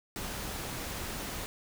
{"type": "noise", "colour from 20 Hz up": "pink", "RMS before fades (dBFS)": -38, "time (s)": [0.16, 1.46], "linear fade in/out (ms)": 0, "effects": []}